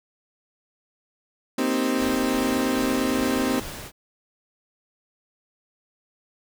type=chord; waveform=35% pulse; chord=C minor seventh; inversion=third; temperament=equal; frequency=233.1 / 261.6 / 311.1 / 392 Hz; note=Bb3 / C4 / Eb4 / G4; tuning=0 / 0 / 0 / 0 cents; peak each=-27 / -22 / -27 / -28 dBFS; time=1.58-3.6 s; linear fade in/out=5 ms
type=noise with tremolo; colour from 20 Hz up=pink; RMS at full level=-35 dBFS; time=1.97-3.92 s; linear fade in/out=50 ms; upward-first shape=triangle; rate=2.5 Hz; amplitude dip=35%
effects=none